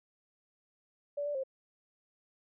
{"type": "tone with pitch steps", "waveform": "sine", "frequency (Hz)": [577, 584, 532], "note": ["D5", "D5", "C5"], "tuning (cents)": [-31, -10, 29], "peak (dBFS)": -32, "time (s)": [1.17, 1.437], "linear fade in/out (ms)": 10, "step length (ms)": 89, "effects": []}